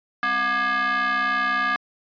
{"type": "ring-modulated tone", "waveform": "square", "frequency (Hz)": 233.1, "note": "A#3", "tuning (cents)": 0, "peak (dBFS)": -18, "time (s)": [0.23, 1.76], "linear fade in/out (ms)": 0, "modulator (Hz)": 1430, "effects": ["resampled to 11025 Hz"]}